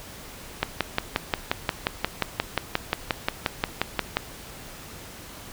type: click train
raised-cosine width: 0.3 ms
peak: -5 dBFS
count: 21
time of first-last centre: 0.63-4.17 s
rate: 5.65 Hz
effects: pink hiss -42 dBFS RMS until 5.52 s